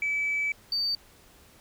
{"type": "tone pair in turn", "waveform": "sine", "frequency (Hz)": [2300, 4600], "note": ["D7", "D8"], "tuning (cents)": [-37, -37], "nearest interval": "octave", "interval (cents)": 1200, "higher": "second", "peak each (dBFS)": -24, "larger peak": "neither", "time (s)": [[0.02, 0.52], [0.72, 0.95]], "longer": "first", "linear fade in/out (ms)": 2, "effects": ["tanh soft clip ceiling -21 dBFS", "pink hiss -56 dBFS RMS until 1.6 s"]}